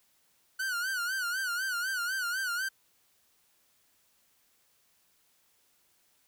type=tone with vibrato; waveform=45% pulse; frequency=1480 Hz; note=F#6; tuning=in tune; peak=-30 dBFS; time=0.59-2.69 s; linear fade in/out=10 ms; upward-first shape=sine; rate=4 Hz; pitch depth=110 cents each way; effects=white hiss -69 dBFS RMS until 6.27 s